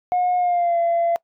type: tone with pitch glide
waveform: sine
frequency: 721 to 680.9 Hz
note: F#5 to F5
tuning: -45 to -44 cents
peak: -15 dBFS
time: 0.12-1.16 s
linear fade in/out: 0 ms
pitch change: -99 cents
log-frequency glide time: 0.37-0.78 s
effects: noise-tail reverb RT60 0.1 s tail -24 dB re dry + tanh soft clip ceiling -14 dBFS